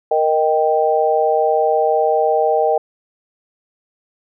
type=chord; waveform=sine; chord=Eb major; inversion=second; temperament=equal; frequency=466.2 / 622.3 / 784 Hz; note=Bb4 / Eb5 / G5; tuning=0 / 0 / 0 cents; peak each=-17 dBFS; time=0.11-2.78 s; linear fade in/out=5 ms; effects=none